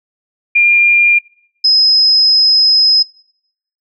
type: tone pair in turn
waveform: sine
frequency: 2402 / 5090 Hz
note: D7 / D#8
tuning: +38 / +39 cents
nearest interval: octave + minor second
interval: 1301 cents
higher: second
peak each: -6 dBFS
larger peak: neither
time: 0.55-1.19 / 1.64-3.03 s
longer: second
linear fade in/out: 10 ms
effects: noise-tail reverb RT60 0.8 s tail -25 dB re dry